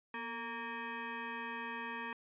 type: tone with frequency modulation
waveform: sine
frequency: 453.8 Hz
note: A#4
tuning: 47 cents flat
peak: -39 dBFS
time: 0.14-2.13 s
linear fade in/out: 2 ms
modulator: 693 Hz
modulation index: 3
effects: resampled to 8000 Hz